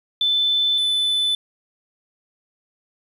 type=tone pair in turn; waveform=sine / triangle; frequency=3520 / 3505 Hz; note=A7 / A7; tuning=0 / -7 cents; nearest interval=unison; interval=7 cents; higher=first; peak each=-16 dBFS; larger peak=neither; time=0.21-0.78 / 0.78-1.35 s; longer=neither; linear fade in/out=2 ms; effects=resampled to 32000 Hz + 8-bit